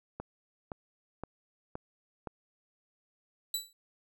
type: click train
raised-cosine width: 1 ms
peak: -24 dBFS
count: 5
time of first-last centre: 0.2-2.273 s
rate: 1.93 Hz
type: tone with exponential decay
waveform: 20% pulse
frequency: 3951 Hz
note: B7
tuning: in tune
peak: -22 dBFS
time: 3.54-3.73 s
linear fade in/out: 2 ms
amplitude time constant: 40 ms
effects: none